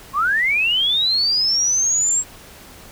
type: linear sweep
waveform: sine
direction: up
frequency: 1046.5 to 7640 Hz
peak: -15 dBFS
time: 0.13-2.24 s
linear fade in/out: 50 ms
effects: pink hiss -42 dBFS RMS until 2.91 s